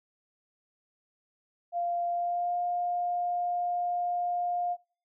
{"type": "tone with pitch glide", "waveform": "sine", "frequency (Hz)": [695, 706.7], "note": ["F5", "F5"], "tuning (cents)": [-9, 20], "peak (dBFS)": -27, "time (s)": [1.72, 4.77], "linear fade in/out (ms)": 50, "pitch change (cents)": 29, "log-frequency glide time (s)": [2.09, 2.57], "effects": ["noise-tail reverb RT60 0.5 s tail -26 dB re dry"]}